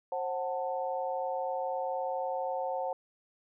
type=chord; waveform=sine; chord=F# diminished; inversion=second; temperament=just; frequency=532.8 / 740 / 888 Hz; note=C5 / F#5 / A5; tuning=+31 / 0 / +16 cents; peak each=-34 / -35 / -37 dBFS; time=0.12-2.93 s; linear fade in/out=2 ms; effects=none